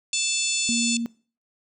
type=harmonic tone; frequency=880 Hz; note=A5; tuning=in tune; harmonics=3 / 4 / 5 / 6 / 7 / 8 / 9 / 10; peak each=-29 / -29 / -30 / -35 / -34 / -27 / -34 / -35 dBFS; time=0.13-0.97 s; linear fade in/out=2 ms
type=tone; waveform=sine; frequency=233.1 Hz; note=A#3; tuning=in tune; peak=-24 dBFS; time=0.69-1.06 s; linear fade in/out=0 ms
effects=noise-tail reverb RT60 0.4 s tail -22 dB re dry